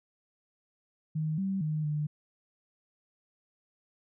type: tone with pitch steps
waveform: sine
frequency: 155.9 / 192.9 / 154 / 149.8 Hz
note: D#3 / G3 / D#3 / D3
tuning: +4 / -28 / -17 / +35 cents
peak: -28 dBFS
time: 1.15-2.07 s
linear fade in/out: 10 ms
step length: 230 ms
effects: none